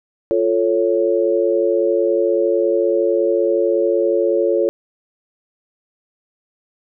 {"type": "chord", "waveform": "sine", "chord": "F augmented", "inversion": "none", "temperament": "equal", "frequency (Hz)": [349.2, 440, 554.4], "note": ["F4", "A4", "C#5"], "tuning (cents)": [0, 0, 0], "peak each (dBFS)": -18, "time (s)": [0.31, 4.69], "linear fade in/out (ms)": 0, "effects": []}